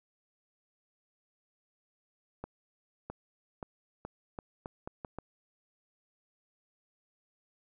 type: accelerating click train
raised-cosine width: 1 ms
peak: -25 dBFS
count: 9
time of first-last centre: 2.44-5.186 s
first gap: 660 ms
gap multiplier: 0.8
effects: none